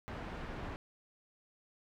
pink low-pass noise, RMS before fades -43 dBFS, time 0.08-0.76 s, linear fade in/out 0 ms, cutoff 2000 Hz, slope 12 dB/octave, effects none

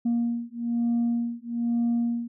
sine beating tone pair, 235 / 236.1 Hz, A#3 / A#3, +14 / +22 cents, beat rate 1.1 Hz, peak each -25 dBFS, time 0.05-2.28 s, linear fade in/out 10 ms, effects tanh soft clip ceiling -19 dBFS

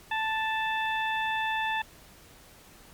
harmonic tone, 880 Hz, A5, in tune, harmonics 1 / 2 / 3 / 4, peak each -29 / -31 / -35 / -38 dBFS, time 0.11-1.82 s, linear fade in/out 5 ms, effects pink hiss -53 dBFS RMS until 2.93 s + MP3 96 kbps

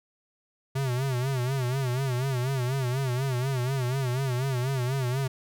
square tone with vibrato, 129.6 Hz, C3, 16 cents flat, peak -26 dBFS, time 0.75-5.28 s, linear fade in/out 10 ms, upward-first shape sine, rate 4.1 Hz, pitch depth 110 cents each way, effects none

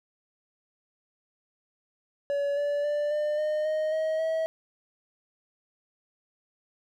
triangle tone with pitch steps, 568 / 578.3 / 588.7 / 599.3 / 610.2 / 621.2 / 632.4 / 643.8 Hz, C#5 / D5 / D5 / D5 / D#5 / D#5 / D#5 / E5, +42 / -27 / +4 / +35 / -34 / -3 / +28 / -41 cents, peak -23 dBFS, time 2.3-4.46 s, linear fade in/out 0 ms, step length 270 ms, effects none

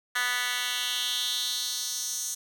10% pulse tone with high-pass filter sweep, 246.9 Hz, B3, in tune, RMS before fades -30 dBFS, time 0.15-2.35 s, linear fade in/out 10 ms, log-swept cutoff 1800 to 6600 Hz, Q 2.7, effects none

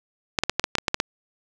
clicks, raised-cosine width 0.2 ms, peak -3 dBFS, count 10, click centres 0.388 / 0.436 / 0.496 / 0.596 / 0.641 / 0.753 / 0.784 / 0.882 / 0.944 / 1.001 s, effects none

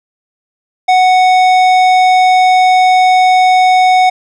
sine tone with tanh clipping, 740 Hz, F#5, in tune, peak -7 dBFS, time 0.88-4.1 s, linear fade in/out 10 ms, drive 14 dB, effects none

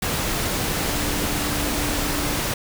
sine tone in noise, 293.7 Hz, D4, in tune, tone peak -30 dBFS, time 0.9-2.4 s, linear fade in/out 5 ms, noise pink, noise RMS -24 dBFS, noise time 0.02-2.54 s, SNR -9 dB, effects none

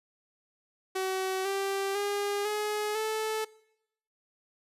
sawtooth tone with pitch steps, 378.2 / 392 / 406.3 / 421.1 / 436.4 Hz, F#4 / G4 / G#4 / G#4 / A4, +38 / 0 / -38 / +24 / -14 cents, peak -25 dBFS, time 0.95-3.45 s, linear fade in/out 10 ms, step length 500 ms, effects noise-tail reverb RT60 0.8 s tail -22 dB re dry + resampled to 32000 Hz

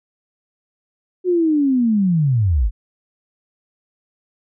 sine linear sweep, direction down, 370.2 to 42 Hz, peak -13 dBFS, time 1.24-2.71 s, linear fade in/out 50 ms, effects none

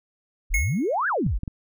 sine exponential two-way sweep, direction up then down, 32.7 to 1734 to 32.7 Hz, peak -21 dBFS, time 0.5-1.39 s, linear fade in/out 20 ms, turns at 1.08 s
square tone with exponential decay, 2176 Hz, C#7, 33 cents flat, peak -20 dBFS, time 0.54-0.95 s, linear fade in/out 2 ms, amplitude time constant 88 ms
clicks, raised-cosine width 5 ms, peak -18 dBFS, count 3, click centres 1.265 / 1.434 / 1.478 s
effects none

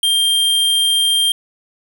square tone, 3187 Hz, G7, 28 cents sharp, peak -13 dBFS, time 0.03-1.32 s, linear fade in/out 2 ms, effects none

